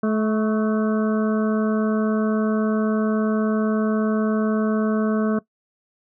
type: harmonic tone with a mistuned harmonic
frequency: 216.3 Hz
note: A3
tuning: 29 cents flat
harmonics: 1 / 2 / 3 / 5 / 6 / 7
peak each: -19 / -25 / -29 / -33 / -35 / -36 dBFS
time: 0.03-5.39 s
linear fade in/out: 5 ms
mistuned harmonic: 5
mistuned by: +43 cents
effects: noise-tail reverb RT60 0.1 s tail -19 dB re dry